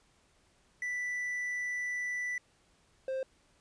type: tone pair in turn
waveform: triangle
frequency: 1975.5 / 527 Hz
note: B6 / C5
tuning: 0 / +12 cents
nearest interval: octave + major seventh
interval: 2288 cents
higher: first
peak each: -31 / -30 dBFS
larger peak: second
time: 0.82-2.38 / 3.08-3.23 s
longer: first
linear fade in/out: 2 ms
effects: pink hiss -68 dBFS RMS until 3.6 s + resampled to 22050 Hz